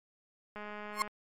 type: click train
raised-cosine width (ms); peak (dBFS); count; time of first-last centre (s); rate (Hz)
0.5; -29; 109; 0.56-1.077; 209
type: tone with exponential growth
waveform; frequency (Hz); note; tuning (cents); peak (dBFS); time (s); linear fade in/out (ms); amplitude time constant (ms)
35% pulse; 1070; C6; +38; -22; 0.92-1.02; 1; 20
effects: MP3 64 kbps